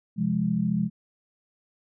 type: chord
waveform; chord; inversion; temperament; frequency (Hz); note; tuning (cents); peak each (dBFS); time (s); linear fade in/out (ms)
sine; F minor; second; equal with one note detuned; 130.81 / 173.71 / 207.7; C3 / F3 / Ab3; 0 / -9 / 0; -31 / -26 / -25; 0.16-0.9; 50
effects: none